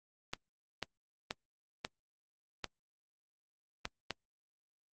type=clicks; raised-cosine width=0.2 ms; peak=-18 dBFS; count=7; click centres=0.335 / 0.827 / 1.309 / 1.849 / 2.643 / 3.854 / 4.107 s; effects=Opus 32 kbps